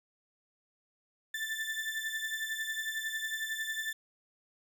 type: beating tone pair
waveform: 35% pulse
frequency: 1764 / 1775 Hz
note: A6 / A6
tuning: +4 / +15 cents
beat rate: 11 Hz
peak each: -34 / -37 dBFS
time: 1.34-3.93 s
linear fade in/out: 5 ms
effects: none